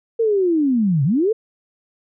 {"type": "linear two-way sweep", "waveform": "sine", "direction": "down then up", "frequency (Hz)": [466.2, 128.8, 466.2], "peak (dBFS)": -14, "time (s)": [0.19, 1.33], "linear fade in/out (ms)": 10, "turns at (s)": 1.04, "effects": []}